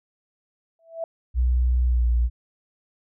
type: tone with exponential growth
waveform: sine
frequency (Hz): 659.3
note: E5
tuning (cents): 0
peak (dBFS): -23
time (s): 0.79-1.04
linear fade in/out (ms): 2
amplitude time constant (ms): 53
type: tone with pitch glide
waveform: sine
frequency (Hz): 61.8 to 59.35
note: B1 to A#1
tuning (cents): +2 to +32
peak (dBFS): -17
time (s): 1.34-2.3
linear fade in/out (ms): 50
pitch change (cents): -70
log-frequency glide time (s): 1.86-2.06
effects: none